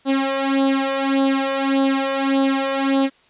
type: tone with flanger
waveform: sawtooth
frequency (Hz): 271.2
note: C#4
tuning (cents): -38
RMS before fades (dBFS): -19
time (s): 0.05-3.1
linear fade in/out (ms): 50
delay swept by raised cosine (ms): 0.21 to 1.71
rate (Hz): 1.7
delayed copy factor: +0.75
effects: white hiss -55 dBFS RMS until 3.29 s + resampled to 8000 Hz